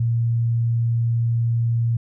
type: tone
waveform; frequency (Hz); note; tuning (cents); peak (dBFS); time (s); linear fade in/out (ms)
sine; 116.54; A#2; 0; -17; 0-1.97; 5
effects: none